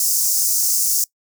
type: high-pass noise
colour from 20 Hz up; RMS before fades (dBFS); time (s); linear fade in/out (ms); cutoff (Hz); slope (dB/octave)
pink; -18; 0-1.04; 2; 5400; 48
effects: noise-tail reverb RT60 0.1 s tail -22 dB re dry